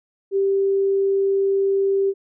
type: tone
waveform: sine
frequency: 392 Hz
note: G4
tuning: in tune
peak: -16 dBFS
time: 0.31-2.14 s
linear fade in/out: 50 ms
effects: none